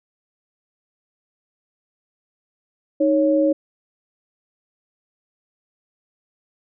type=tone pair together; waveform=sine; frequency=310.5 / 554.4 Hz; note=D#4 / C#5; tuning=-3 / 0 cents; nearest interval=minor seventh; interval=1003 cents; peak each=-17 dBFS; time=3-3.53 s; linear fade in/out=10 ms; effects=none